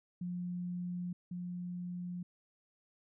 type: tone pair in turn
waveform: sine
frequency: 177.6 / 177.6 Hz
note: F3 / F3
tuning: +29 / +29 cents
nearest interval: unison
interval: 0 cents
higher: neither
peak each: -36 / -38 dBFS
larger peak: first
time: 0.21-1.13 / 1.31-2.23 s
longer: neither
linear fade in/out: 5 ms
effects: none